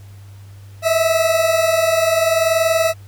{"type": "tone pair together", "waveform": "40% pulse", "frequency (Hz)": [637, 657.6], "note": ["D#5", "E5"], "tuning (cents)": [41, -4], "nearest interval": "minor second", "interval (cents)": 55, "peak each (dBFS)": [-19, -14], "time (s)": [0.82, 2.94], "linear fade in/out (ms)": 50, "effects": ["added 99 Hz sine -36 dBFS peak until 3.07 s", "pink hiss -51 dBFS RMS until 3.07 s"]}